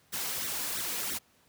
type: noise with flanger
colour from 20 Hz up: white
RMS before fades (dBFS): -34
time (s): 0.12-1.19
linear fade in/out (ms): 20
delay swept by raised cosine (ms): 0.5 to 4.2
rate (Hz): 3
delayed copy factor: +0.75
effects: pink hiss -65 dBFS RMS until 1.48 s + high-pass 80 Hz 12 dB/octave